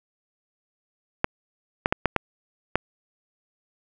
clicks, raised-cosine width 0.5 ms, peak -4 dBFS, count 6, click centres 1.244 / 1.859 / 1.925 / 2.057 / 2.163 / 2.756 s, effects none

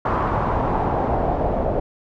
pink noise with low-pass filter sweep, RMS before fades -21 dBFS, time 0.05-1.8 s, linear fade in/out 5 ms, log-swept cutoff 1100 to 630 Hz, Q 2.6, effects none

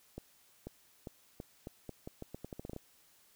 accelerating click train, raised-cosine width 2 ms, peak -29 dBFS, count 16, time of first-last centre 0.18-2.764 s, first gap 490 ms, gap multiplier 0.82, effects white hiss -66 dBFS RMS until 3.35 s

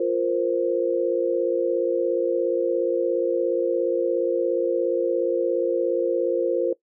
sine chord, F suspended fourth, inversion none, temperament equal, 349.2 / 466.2 / 523.3 Hz, F4 / Bb4 / C5, 0 / 0 / 0 cents, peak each -24 dBFS, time 0-6.73 s, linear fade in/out 5 ms, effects noise-tail reverb RT60 0.1 s tail -19 dB re dry

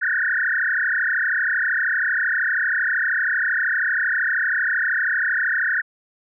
sine tone with frequency modulation, 1661.2 Hz, G#6, in tune, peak -18 dBFS, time 0.01-5.82 s, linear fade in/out 20 ms, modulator 32.8 Hz, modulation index 6.4, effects none

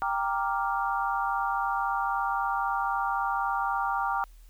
sine chord, G minor seventh, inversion none, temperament equal with one note detuned, 788.5 / 932.3 / 1174.7 / 1396.9 Hz, G5 / Bb5 / D6 / F6, +10 / 0 / 0 / 0 cents, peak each -30 / -31 / -31 / -33 dBFS, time 0.02-4.24 s, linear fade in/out 0 ms, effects added 40 Hz sine -48 dBFS peak until 4.49 s + white hiss -64 dBFS RMS until 4.49 s

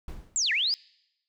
brown noise with exponential decay, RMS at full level -36 dBFS, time 0.08-0.54 s, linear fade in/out 2 ms, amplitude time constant 100 ms
sine linear two-way sweep, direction down then up, 7800 to 1693 to 5130 Hz, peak -23 dBFS, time 0.36-0.74 s, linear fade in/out 0 ms, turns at 0.52 s
effects noise-tail reverb RT60 0.9 s tail -26 dB re dry

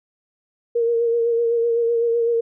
sine tone with vibrato, 466.2 Hz, A#4, in tune, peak -16 dBFS, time 0.75-2.41 s, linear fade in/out 10 ms, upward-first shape sine, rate 7.9 Hz, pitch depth 28 cents each way, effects none

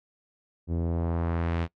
sawtooth tone with low-pass filter sweep, 84 Hz, E2, 33 cents sharp, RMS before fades -28 dBFS, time 0.67-1.68 s, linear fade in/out 50 ms, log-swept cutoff 340 to 3200 Hz, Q 0.97, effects noise-tail reverb RT60 0.1 s tail -22 dB re dry

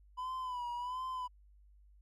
triangle tone with vibrato, 996 Hz, B5, 14 cents sharp, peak -35 dBFS, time 0.17-1.28 s, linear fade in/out 20 ms, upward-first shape sine, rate 1.4 Hz, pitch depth 65 cents each way, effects added 50 Hz sine -59 dBFS peak until 2.01 s

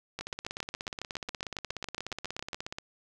two click trains, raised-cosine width 0.2 ms, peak -19 / -18 dBFS, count 44 / 18, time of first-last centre 0.21-2.785 / 0.19-2.532 s, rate 16.7 / 7.26 Hz, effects none

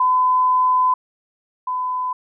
sine tone pair in turn, 1012 / 1007.7 Hz, B5 / B5, +42 / +35 cents, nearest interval unison, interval 7 cents, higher first, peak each -13 / -20 dBFS, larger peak first, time 0-0.94 / 1.67-2.13 s, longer first, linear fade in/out 5 ms, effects none

